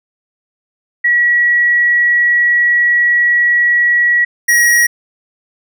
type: tone pair in turn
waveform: sine / square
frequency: 1925 / 1901.8 Hz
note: B6 / A#6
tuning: -45 / +34 cents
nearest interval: unison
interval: 21 cents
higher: first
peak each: -8 / -8 dBFS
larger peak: neither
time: 1.04-4.25 / 4.48-4.87 s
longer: first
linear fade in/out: 10 ms
effects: none